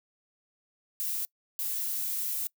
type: noise bursts at uneven times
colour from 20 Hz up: violet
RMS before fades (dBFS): -32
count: 2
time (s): 1-1.25 / 1.59-2.47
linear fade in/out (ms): 0
effects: noise-tail reverb RT60 0.1 s tail -24 dB re dry